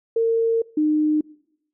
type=tone pair in turn; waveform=sine; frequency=456.1 / 305 Hz; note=A#4 / D#4; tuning=-38 / -34 cents; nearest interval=perfect fifth; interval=696 cents; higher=first; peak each=-16 dBFS; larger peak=neither; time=0.16-0.62 / 0.77-1.21 s; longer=first; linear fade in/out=5 ms; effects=noise-tail reverb RT60 0.8 s tail -23 dB re dry